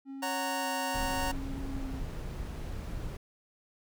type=tone with vibrato; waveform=triangle; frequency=268.8 Hz; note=C4; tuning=47 cents sharp; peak=-37 dBFS; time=0.05-2.03 s; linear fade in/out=50 ms; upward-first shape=square; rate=0.85 Hz; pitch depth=18 cents each way
type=chord; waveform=sawtooth; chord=F# major; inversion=second; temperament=just; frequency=555 / 740 / 925 Hz; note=C#5 / F#5 / A#5; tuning=+2 / 0 / -14 cents; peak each=-34 / -33 / -30 dBFS; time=0.22-1.32 s; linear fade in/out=10 ms
type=noise; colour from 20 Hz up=brown; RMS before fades=-37 dBFS; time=0.94-3.17 s; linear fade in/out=5 ms
effects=none